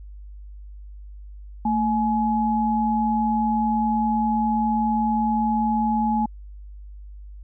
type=tone pair together; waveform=sine; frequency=223.8 / 845 Hz; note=A3 / G#5; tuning=+30 / +30 cents; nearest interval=octave + major seventh; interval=2300 cents; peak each=-21 / -22 dBFS; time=1.65-6.26 s; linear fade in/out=5 ms; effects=added 50 Hz sine -37 dBFS peak until 7.43 s